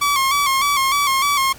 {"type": "tone with vibrato", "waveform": "sawtooth", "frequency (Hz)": 1108.7, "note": "C#6", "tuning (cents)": 0, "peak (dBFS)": -11, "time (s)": [0.01, 1.53], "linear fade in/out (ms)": 10, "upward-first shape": "square", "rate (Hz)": 3.3, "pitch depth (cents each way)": 57, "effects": ["pink hiss -41 dBFS RMS until 1.58 s", "MP3 96 kbps"]}